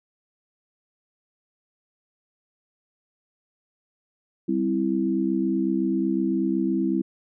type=chord; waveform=sine; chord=C major; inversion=second; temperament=equal; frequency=196 / 261.6 / 329.6 Hz; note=G3 / C4 / E4; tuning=0 / 0 / 0 cents; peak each=-26 / -26 / -24 dBFS; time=4.48-7.02 s; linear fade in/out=10 ms; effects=none